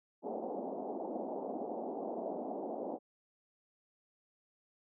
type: band-pass noise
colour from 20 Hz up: white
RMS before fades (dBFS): -40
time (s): 0.22-2.99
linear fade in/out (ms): 50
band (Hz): 210 to 780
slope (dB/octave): 48
effects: none